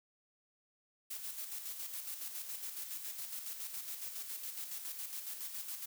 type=noise with tremolo; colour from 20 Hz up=blue; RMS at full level=-42 dBFS; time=1.1-5.86 s; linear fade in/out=10 ms; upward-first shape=square; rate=7.2 Hz; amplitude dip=45%; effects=none